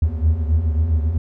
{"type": "tone cluster", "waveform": "triangle", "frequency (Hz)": [75.4, 79.5, 83], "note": ["D2", "D#2", "E2"], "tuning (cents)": [46, 38, 12], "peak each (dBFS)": -18, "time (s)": [0.02, 1.18], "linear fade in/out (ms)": 5, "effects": []}